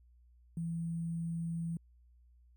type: tone with sample-and-hold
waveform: sine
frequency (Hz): 166.7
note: E3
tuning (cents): +20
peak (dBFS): -34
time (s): 0.57-1.77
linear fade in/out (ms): 2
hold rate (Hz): 8820
effects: added 60 Hz sine -60 dBFS peak until 2.56 s